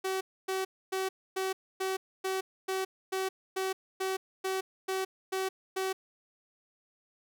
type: tone bursts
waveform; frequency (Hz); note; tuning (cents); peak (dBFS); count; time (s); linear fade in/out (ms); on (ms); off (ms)
sawtooth; 380; F#4; +46; -26; 14; 0.04-5.93; 10; 170; 270
effects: none